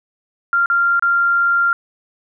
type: tone with dropouts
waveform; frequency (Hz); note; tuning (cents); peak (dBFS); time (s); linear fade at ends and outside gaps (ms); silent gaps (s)
sine; 1389; F6; -10; -12; 0.53-1.73; 1; 0.659-0.7 / 0.995-1.024
effects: none